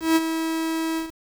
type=tone with ADSR envelope; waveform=45% pulse; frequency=323.8 Hz; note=E4; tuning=31 cents flat; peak=-14 dBFS; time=0-1.12 s; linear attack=160 ms; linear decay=33 ms; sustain=-9 dB; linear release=150 ms; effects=7-bit